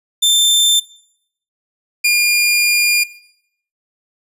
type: tone pair in turn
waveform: sawtooth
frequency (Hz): 3567 / 2415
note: A7 / D7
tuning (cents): +23 / +48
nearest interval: perfect fifth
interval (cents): 675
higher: first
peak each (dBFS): -7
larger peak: neither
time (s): 0.22-0.8 / 2.04-3.04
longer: second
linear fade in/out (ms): 10
effects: noise-tail reverb RT60 0.7 s tail -19 dB re dry + resampled to 32000 Hz